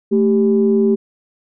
sine tone pair together, 220 / 392 Hz, A3 / G4, 0 / 0 cents, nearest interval minor seventh, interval 1000 cents, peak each -13 dBFS, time 0.11-0.96 s, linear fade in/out 20 ms, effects tanh soft clip ceiling -3 dBFS

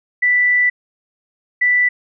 sine tone pair in turn, 1975.5 / 1975.5 Hz, B6 / B6, 0 / 0 cents, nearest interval unison, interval 0 cents, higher neither, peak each -11 dBFS, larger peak neither, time 0.22-0.7 / 1.61-1.89 s, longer first, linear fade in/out 10 ms, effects none

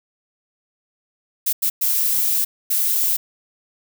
violet noise bursts at uneven times, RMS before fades -19 dBFS, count 4, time 1.46-1.53 / 1.62-1.7 / 1.81-2.45 / 2.7-3.17 s, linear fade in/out 10 ms, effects none

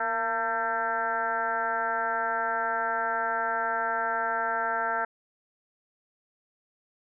sine tone with frequency modulation, 1128 Hz, C#6, 30 cents sharp, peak -25 dBFS, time 0-5.05 s, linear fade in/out 5 ms, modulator 222 Hz, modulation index 2.5, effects none

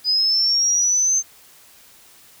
sine linear sweep, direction up, 4952 to 6310 Hz, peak -15 dBFS, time 0.04-1.23 s, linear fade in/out 50 ms, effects white hiss -49 dBFS RMS until 2.4 s

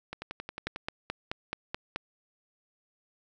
two click trains, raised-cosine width 0.3 ms, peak -21 / -16 dBFS, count 8 / 7, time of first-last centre 0.13-0.761 / 0.67-1.96 s, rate 11.1 / 4.65 Hz, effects none

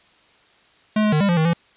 square tone with pitch steps, 214 / 211.9 / 152.5 / 200.3 / 173.3 / 158.6 / 169.2 Hz, A3 / G#3 / D#3 / G3 / F3 / D#3 / E3, -48 / +35 / -34 / +38 / -13 / +33 / +45 cents, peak -16 dBFS, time 0.96-1.534 s, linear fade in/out 5 ms, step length 82 ms, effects white hiss -55 dBFS RMS until 1.76 s + resampled to 8000 Hz

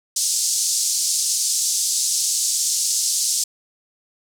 white band-pass noise, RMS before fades -21 dBFS, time 0.16-3.44 s, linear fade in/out 5 ms, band 5000 to 8500 Hz, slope 24 dB/octave, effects none

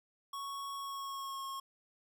square tone with pitch glide, 1108.7 to 1084.6 Hz, C#6 to C#6, 0 to -38 cents, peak -40 dBFS, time 0.33-1.6 s, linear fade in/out 5 ms, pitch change -38 cents, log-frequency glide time 0.75-1.45 s, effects none

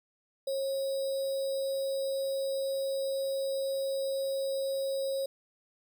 sine tone with sample-and-hold, 542 Hz, C#5, 39 cents flat, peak -29 dBFS, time 0.47-5.26 s, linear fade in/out 5 ms, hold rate 4410 Hz, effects none

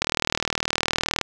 click train, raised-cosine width 0.2 ms, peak -3 dBFS, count 48, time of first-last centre 0.02-1.213 s, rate 39.4 Hz, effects none

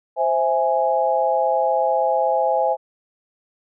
sine chord, C augmented, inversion none, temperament equal, 523.3 / 659.3 / 830.6 Hz, C5 / E5 / G#5, 0 / 0 / 0 cents, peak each -21 / -21 / -20 dBFS, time 0.16-2.77 s, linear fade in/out 50 ms, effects none

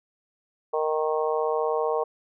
harmonic tone, 155.3 Hz, D#3, 3 cents flat, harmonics 3 / 4 / 5 / 6 / 7, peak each -25 / -29 / -31 / -33 / -32 dBFS, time 0.73-2.04 s, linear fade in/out 10 ms, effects none

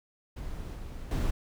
brown noise with level steps, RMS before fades -38 / -40 / -28 dBFS, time 0.36-1.31 s, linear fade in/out 10 ms, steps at 0.75 / 1.11 s, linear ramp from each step 2 ms, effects none

